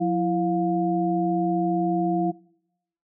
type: tone cluster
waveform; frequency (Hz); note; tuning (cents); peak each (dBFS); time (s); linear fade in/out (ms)
sine; 178.4 / 333.4 / 707; F3 / E4 / F5; +37 / +20 / +21; -25 / -23 / -26; 0-2.32; 20
effects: noise-tail reverb RT60 0.8 s tail -24 dB re dry